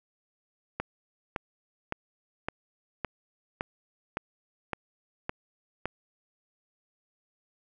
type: click train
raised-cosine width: 0.5 ms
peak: -15 dBFS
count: 10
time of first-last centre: 0.8-5.856 s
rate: 1.78 Hz
effects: none